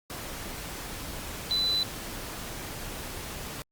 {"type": "tone in noise", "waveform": "sine", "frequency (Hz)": 3999, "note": "B7", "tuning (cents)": 21, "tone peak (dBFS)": -24, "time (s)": [1.51, 1.83], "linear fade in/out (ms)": 0, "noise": "pink", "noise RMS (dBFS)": -38, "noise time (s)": [0.1, 3.62], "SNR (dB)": 11, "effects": ["Opus 48 kbps"]}